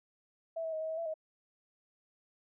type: tone with pitch steps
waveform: sine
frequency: 657 / 646 / 630 / 637 / 641 / 668 / 631 Hz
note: E5 / E5 / D#5 / D#5 / E5 / E5 / D#5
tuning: -6 / -35 / +21 / +41 / -49 / +23 / +24 cents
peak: -34 dBFS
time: 0.56-1.141 s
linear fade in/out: 10 ms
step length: 83 ms
effects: none